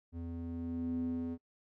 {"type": "tone with band-pass filter sweep", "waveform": "square", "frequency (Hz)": 84.1, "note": "E2", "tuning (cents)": 35, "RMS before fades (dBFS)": -38, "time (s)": [0.12, 1.38], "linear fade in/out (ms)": 50, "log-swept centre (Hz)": [170, 300], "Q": 4.5, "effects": ["noise-tail reverb RT60 0.1 s tail -26 dB re dry"]}